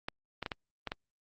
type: clicks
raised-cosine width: 0.3 ms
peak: -19 dBFS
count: 6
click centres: 0.085 / 0.427 / 0.462 / 0.518 / 0.873 / 0.919 s
effects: Opus 48 kbps